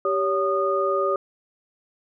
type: tone cluster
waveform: sine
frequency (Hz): 391.3 / 563 / 1228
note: G4 / C#5 / D#6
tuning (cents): -3 / +27 / -23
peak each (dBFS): -24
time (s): 0.05-1.16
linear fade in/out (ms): 2
effects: none